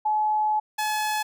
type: tone pair in turn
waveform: sine / sawtooth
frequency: 854 / 854 Hz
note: G#5 / G#5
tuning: +48 / +48 cents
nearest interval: unison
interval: 0 cents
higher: neither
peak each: -20 dBFS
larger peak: neither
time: 0.05-0.6 / 0.78-1.23 s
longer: first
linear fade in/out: 10 ms
effects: none